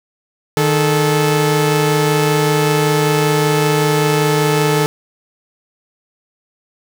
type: tone pair together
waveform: sawtooth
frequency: 153.37 / 434.9 Hz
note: D#3 / A4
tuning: -25 / -20 cents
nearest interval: octave + tritone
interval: 1805 cents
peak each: -11 dBFS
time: 0.57-4.86 s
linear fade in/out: 0 ms
effects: none